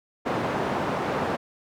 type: band-pass noise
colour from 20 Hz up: white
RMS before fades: -27 dBFS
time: 0.25-1.37 s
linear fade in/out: 20 ms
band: 120 to 900 Hz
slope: 12 dB/octave
effects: none